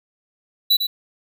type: tone with echo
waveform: square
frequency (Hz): 3951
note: B7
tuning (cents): 0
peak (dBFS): -13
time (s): 0.7-0.77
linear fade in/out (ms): 10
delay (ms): 100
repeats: 1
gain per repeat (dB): -7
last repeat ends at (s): 0.87
effects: none